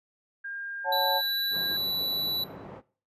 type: tone with pitch glide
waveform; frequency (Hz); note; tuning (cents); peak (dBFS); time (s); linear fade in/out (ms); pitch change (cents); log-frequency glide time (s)
sine; 1607 to 1618.2; G6 to G#6; +43 to -45; -34; 0.44-1.77; 10; +12; 1.03-1.45
type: chord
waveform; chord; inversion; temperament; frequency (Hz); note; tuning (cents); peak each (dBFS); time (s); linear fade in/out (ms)
sine; F# minor; second; equal; 554.4 / 740 / 880; C#5 / F#5 / A5; 0 / 0 / 0; -30 / -31 / -27; 0.84-1.22; 50
type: tone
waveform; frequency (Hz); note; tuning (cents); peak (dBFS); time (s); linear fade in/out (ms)
square; 3951; B7; 0; -27; 0.92-2.44; 5
type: band-pass noise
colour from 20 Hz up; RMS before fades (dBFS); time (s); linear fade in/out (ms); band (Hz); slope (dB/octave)
pink; -43; 1.5-2.82; 50; 140 to 910; 12
effects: noise-tail reverb RT60 0.4 s tail -19 dB re dry + resampled to 32000 Hz